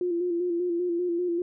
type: tone with vibrato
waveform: sine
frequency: 349.2 Hz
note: F4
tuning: in tune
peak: -24 dBFS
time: 0.01-1.42 s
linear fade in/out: 2 ms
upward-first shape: square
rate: 5.1 Hz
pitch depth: 40 cents each way
effects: none